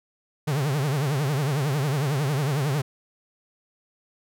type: tone with vibrato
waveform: 45% pulse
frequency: 141.7 Hz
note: C#3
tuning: 38 cents sharp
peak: -22 dBFS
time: 0.47-2.82 s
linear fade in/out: 10 ms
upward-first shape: triangle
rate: 11 Hz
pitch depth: 200 cents each way
effects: none